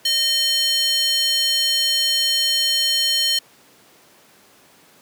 square tone with high-pass filter, 615 Hz, D#5, 20 cents flat, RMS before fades -19 dBFS, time 0.05-3.39 s, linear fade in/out 5 ms, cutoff 3600 Hz, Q 6.9, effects pink hiss -51 dBFS RMS until 5.01 s + high-pass 200 Hz 12 dB/octave

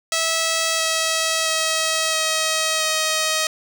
5% pulse tone with pitch steps, 651 / 645.8 / 640.6 / 635.4 / 630.3 Hz, E5 / E5 / E5 / D#5 / D#5, -22 / -36 / -50 / +36 / +22 cents, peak -7 dBFS, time 0.12-3.47 s, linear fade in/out 2 ms, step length 670 ms, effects none

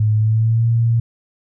sine tone with pitch glide, 107.5 to 115.88 Hz, A2 to A#2, -40 to -10 cents, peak -12 dBFS, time 0-1 s, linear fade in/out 5 ms, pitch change +130 cents, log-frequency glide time 0.15-0.67 s, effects none

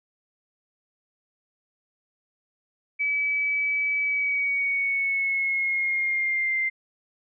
sine tone with pitch glide, 2291 to 2089 Hz, D7 to C7, -44 to -3 cents, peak -22 dBFS, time 2.99-6.7 s, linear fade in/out 20 ms, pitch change -159 cents, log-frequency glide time 4.02-6.58 s, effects none

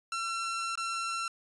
sawtooth tone with dropouts, 1353 Hz, E6, 45 cents sharp, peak -28 dBFS, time 0.12-1.28 s, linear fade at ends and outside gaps 2 ms, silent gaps 0.755-0.775 s, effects resampled to 22050 Hz

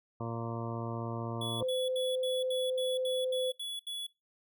harmonic tone, 115.8 Hz, A#2, 11 cents flat, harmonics 1 / 2 / 3 / 4 / 5 / 6 / 8 / 9 / 10, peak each -38 / -41 / -43 / -44 / -45 / -46 / -47 / -48 / -48 dBFS, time 0.2-1.63 s, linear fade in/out 5 ms
square tone bursts, 3400 Hz, G#7, 40 cents sharp, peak -37 dBFS, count 10, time 1.41-4.067 s, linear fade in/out 5 ms, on 200 ms, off 73 ms
sine tone, 514 Hz, C5, 31 cents flat, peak -30 dBFS, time 1.6-3.52 s, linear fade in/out 20 ms
effects noise-tail reverb RT60 0.2 s tail -20 dB re dry

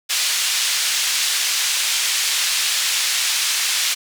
pink band-pass noise, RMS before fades -20 dBFS, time 0.09-3.95 s, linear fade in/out 20 ms, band 2800 to 8500 Hz, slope 12 dB/octave, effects none

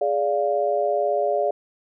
sine chord, D diminished, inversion second, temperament equal with one note detuned, 415.3 / 580.6 / 698.5 Hz, Ab4 / D5 / F5, 0 / -20 / 0 cents, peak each -25 / -22 / -24 dBFS, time 0.01-1.51 s, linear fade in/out 5 ms, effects none

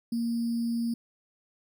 sine tone with sample-and-hold, 233.1 Hz, A#3, in tune, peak -26 dBFS, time 0.12-0.94 s, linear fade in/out 5 ms, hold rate 4900 Hz, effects none

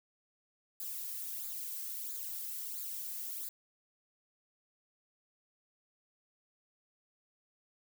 violet noise with flanger, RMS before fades -41 dBFS, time 0.8-3.49 s, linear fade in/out 2 ms, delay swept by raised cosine 0.34 to 2.14 ms, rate 1.5 Hz, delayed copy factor -0.8, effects none

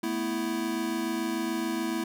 square chord, A suspended second, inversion none, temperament equal, 220 / 246.9 / 329.6 Hz, A3 / B3 / E4, 0 / 0 / 0 cents, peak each -35 / -35 / -31 dBFS, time 0.03-2.04 s, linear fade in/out 5 ms, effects none

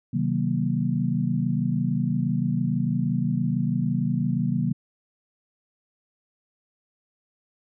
sine chord, C half-diminished seventh, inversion none, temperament just, 130.81 / 156.98 / 188.37 / 235.5 Hz, C3 / Eb3 / Gb3 / Bb3, 0 / +16 / +31 / +18 cents, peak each -27 dBFS, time 0.13-4.73 s, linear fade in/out 10 ms, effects none

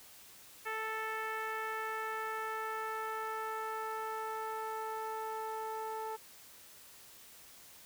10% pulse tone with low-pass filter sweep, 440 Hz, A4, in tune, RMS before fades -39 dBFS, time 0.65-6.17 s, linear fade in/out 20 ms, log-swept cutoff 2000 to 880 Hz, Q 1.6, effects white hiss -56 dBFS RMS until 7.85 s

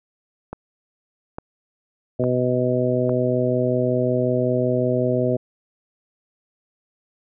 click train, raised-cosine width 1 ms, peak -16 dBFS, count 4, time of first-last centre 0.53-3.094 s, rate 1.17 Hz
harmonic tone, 125.4 Hz, B2, 27 cents sharp, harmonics 1 / 2 / 3 / 4 / 5, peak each -24 / -24 / -24 / -24 / -24 dBFS, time 2.19-5.37 s, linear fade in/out 10 ms
effects none

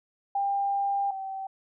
sine tone pair in turn, 797 / 772.1 Hz, G5 / G5, +28 / -26 cents, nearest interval minor second, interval 54 cents, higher first, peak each -24 / -32 dBFS, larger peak first, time 0.35-1.11 / 1.11-1.47 s, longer first, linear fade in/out 5 ms, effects none

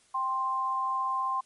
sine tone pair together, 784 / 1049.1 Hz, G5 / C6, 0 / +4 cents, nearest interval perfect fourth, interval 504 cents, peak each -35 / -27 dBFS, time 0.14-1.41 s, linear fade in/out 10 ms, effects white hiss -63 dBFS RMS until 1.45 s + MP3 48 kbps

